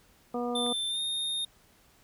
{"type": "harmonic tone", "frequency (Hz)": 242.2, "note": "B3", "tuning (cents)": -34, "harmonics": [1, 2, 3, 4, 5], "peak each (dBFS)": [-33, -33, -36, -45, -41], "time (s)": [0.34, 0.73], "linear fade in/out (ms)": 5}
{"type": "tone with pitch glide", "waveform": "square", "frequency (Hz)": [3555, 3676], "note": ["A7", "A#7"], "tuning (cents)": [17, -25], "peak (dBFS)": -30, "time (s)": [0.55, 1.45], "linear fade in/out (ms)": 5, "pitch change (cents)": 58, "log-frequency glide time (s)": [0.88, 1]}
{"type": "click", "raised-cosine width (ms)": 0.5, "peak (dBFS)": -31, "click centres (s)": 0.664}
{"effects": ["pink hiss -62 dBFS RMS until 2.03 s"]}